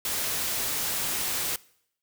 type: noise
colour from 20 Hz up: white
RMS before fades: -29 dBFS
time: 0.05-1.56 s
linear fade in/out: 2 ms
effects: noise-tail reverb RT60 0.7 s tail -22 dB re dry